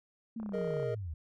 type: linear sweep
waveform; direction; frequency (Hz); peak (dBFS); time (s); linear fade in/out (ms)
sine; down; 230.9 to 72.5; -36; 0.36-1.14; 5
type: click train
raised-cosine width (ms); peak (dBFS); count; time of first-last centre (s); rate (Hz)
1; -34; 15; 0.4-0.829; 32.6
type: chord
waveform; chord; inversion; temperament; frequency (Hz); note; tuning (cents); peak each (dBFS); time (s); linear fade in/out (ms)
triangle; Ab suspended second; none; equal; 415.3 / 466.2 / 622.3; Ab4 / Bb4 / Eb5; 0 / 0 / 0; -36 / -33 / -36; 0.53-0.95; 10
effects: none